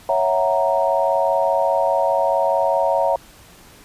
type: chord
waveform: sine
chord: F# dominant seventh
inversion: second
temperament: equal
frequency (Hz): 554.4 / 659.3 / 740 / 932.3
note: C#5 / E5 / F#5 / A#5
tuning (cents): 0 / 0 / 0 / 0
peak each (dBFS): -20 / -20 / -23 / -21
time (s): 0.09-3.16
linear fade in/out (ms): 2
effects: pink hiss -46 dBFS RMS until 3.84 s + resampled to 32000 Hz